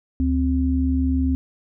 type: tone pair together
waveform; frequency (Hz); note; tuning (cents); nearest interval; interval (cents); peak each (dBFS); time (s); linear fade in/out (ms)
sine; 73.46 / 261.6; D2 / C4; +1 / 0; octave + minor seventh; 2199; -20; 0.2-1.35; 0
effects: none